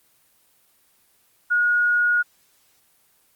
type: tone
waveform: sine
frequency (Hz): 1444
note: F#6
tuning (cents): -43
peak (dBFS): -16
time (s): 1.5-2.23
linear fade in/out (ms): 20
effects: white hiss -61 dBFS RMS until 3.35 s + Opus 24 kbps